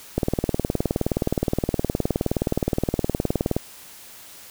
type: click train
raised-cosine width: 2 ms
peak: -7 dBFS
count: 66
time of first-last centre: 0.18-3.565 s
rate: 19.2 Hz
effects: white hiss -44 dBFS RMS until 4.5 s